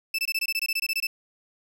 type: tone bursts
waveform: 30% pulse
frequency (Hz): 2637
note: E7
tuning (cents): 0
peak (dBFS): -21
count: 14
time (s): 0.14-1.07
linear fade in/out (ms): 5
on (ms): 46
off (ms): 22
effects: none